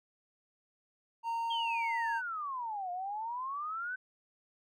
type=tone; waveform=triangle; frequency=922 Hz; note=A#5; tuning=19 cents flat; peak=-30 dBFS; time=1.23-2.22 s; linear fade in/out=50 ms
type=exponential two-way sweep; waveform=sine; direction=down then up; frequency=3274 to 702 to 1539 Hz; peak=-35 dBFS; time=1.5-3.96 s; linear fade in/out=10 ms; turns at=2.91 s
effects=none